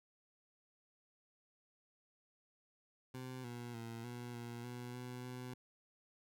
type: tone with pitch steps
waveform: 20% pulse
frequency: 128.3 / 120.3 / 115.4 / 121.3 / 118.8 / 122.7 / 124.4 / 125.4 Hz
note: C3 / B2 / A#2 / B2 / A#2 / B2 / B2 / B2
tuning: -34 / -45 / -17 / -31 / +33 / -11 / +13 / +27 cents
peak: -40 dBFS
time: 3.14-5.54 s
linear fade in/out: 5 ms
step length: 300 ms
effects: none

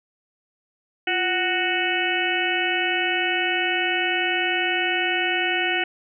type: harmonic tone with a mistuned harmonic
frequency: 370 Hz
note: F#4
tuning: in tune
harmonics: 1 / 2 / 4 / 5 / 6 / 7 / 8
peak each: -28 / -28 / -28 / -28 / -28 / -28 / -28 dBFS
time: 1.07-5.84 s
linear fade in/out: 5 ms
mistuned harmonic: 1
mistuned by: -100 cents
effects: none

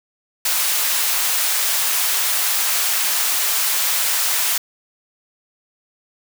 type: high-pass noise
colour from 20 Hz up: white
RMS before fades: -19 dBFS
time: 0.45-4.58 s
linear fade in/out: 5 ms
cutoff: 800 Hz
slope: 12 dB/octave
effects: none

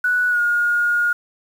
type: tone with pitch glide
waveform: sine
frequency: 1476 to 1429.8 Hz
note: F#6 to F6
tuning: -5 to +40 cents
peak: -15 dBFS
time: 0.04-1.13 s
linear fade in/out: 5 ms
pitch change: -55 cents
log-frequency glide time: 0.29-0.4 s
effects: 7-bit

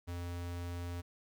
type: tone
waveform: square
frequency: 87.2 Hz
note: F2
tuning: 2 cents flat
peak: -39 dBFS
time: 0.07-1.02 s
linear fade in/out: 20 ms
effects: 12-bit

